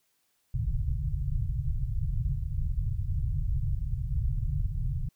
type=low-pass noise; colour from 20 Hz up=pink; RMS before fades=-29 dBFS; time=0.54-5.09 s; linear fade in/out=5 ms; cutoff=150 Hz; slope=96 dB/octave; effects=white hiss -73 dBFS RMS until 5.15 s